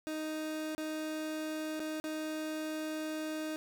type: tone with dropouts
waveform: 30% pulse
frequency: 311.1 Hz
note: D#4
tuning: in tune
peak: -33 dBFS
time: 0.07-3.56 s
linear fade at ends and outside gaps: 0 ms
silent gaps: 0.749-0.78 / 1.795-1.801 / 2-2.041 s
effects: none